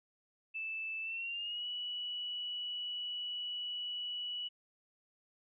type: tone with pitch glide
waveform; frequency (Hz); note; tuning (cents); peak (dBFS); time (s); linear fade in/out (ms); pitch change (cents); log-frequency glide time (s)
sine; 2637 to 2943; E7 to F#7; 0 to -10; -37; 0.54-4.49; 20; +190; 1.02-1.66
effects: none